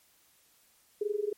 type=tone with amplitude modulation; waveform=sine; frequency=415.3 Hz; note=G#4; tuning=in tune; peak=-25 dBFS; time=1.01-1.33 s; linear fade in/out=5 ms; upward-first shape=sine; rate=22.7 Hz; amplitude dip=90%; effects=white hiss -65 dBFS RMS until 1.37 s + MP3 64 kbps